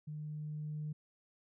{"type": "tone with level ramp", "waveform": "sine", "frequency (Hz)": 151.5, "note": "D#3", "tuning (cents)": -46, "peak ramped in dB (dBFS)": [-40, -36], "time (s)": [0.07, 0.93], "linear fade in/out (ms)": 10, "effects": ["tanh soft clip ceiling -33 dBFS"]}